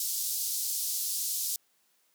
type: band-pass noise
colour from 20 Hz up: white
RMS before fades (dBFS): -32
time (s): 0-1.56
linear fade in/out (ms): 2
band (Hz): 4400 to 16000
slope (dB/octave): 24
effects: white hiss -70 dBFS RMS until 2.14 s + high-pass 150 Hz 12 dB/octave